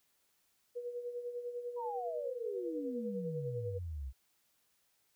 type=tone with tremolo; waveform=sine; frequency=484.6 Hz; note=B4; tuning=33 cents flat; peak=-36 dBFS; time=0.75-3.79 s; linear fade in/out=20 ms; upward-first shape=sine; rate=10 Hz; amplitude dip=60%
type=exponential sweep; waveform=sine; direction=down; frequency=987.8 to 61.74 Hz; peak=-38 dBFS; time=1.76-4.13 s; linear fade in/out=50 ms
effects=white hiss -75 dBFS RMS until 5.15 s